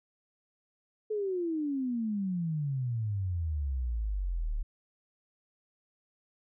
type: exponential sweep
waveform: sine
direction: down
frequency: 437.3 to 35.02 Hz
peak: -29 dBFS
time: 1.1-4.63 s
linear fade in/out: 10 ms
effects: none